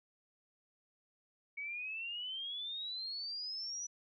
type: exponential sweep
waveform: sine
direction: up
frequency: 2238 to 5940 Hz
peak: -39 dBFS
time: 1.57-3.87 s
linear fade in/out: 10 ms
effects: none